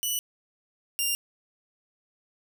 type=tone pair in turn; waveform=10% pulse; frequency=2960 / 2794 Hz; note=F#7 / F7; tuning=0 / 0 cents; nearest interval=minor second; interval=100 cents; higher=first; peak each=-18 / -16 dBFS; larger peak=second; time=0.03-0.19 / 0.99-1.15 s; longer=neither; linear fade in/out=0 ms; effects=none